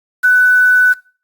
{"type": "tone with quantisation", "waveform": "sine", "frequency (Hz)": 1495, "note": "F#6", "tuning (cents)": 17, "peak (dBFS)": -6, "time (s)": [0.23, 0.94], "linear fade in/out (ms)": 20, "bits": 5, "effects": ["noise-tail reverb RT60 0.4 s tail -22 dB re dry", "Opus 48 kbps"]}